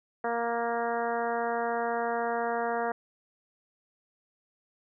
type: harmonic tone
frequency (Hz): 234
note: A#3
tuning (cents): +7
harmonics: 1 / 2 / 3 / 4 / 5 / 6 / 7 / 8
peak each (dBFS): -39 / -32 / -31 / -36 / -39 / -39 / -40 / -43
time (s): 0.24-2.92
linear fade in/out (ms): 5
effects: none